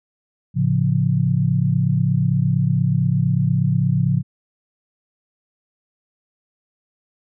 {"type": "chord", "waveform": "sine", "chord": "A augmented", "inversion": "none", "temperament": "equal", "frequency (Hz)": [110, 138.59, 174.61], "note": ["A2", "C#3", "E#3"], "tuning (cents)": [0, 0, 0], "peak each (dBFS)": [-21, -18, -20], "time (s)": [0.54, 4.23], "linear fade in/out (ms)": 50, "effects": []}